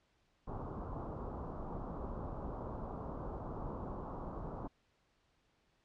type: low-pass noise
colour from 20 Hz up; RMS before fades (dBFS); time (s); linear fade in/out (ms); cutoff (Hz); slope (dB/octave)
pink; -43; 0.47-4.68; 10; 1200; 48
effects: pink hiss -75 dBFS RMS until 5.84 s + low-pass 5000 Hz 12 dB/octave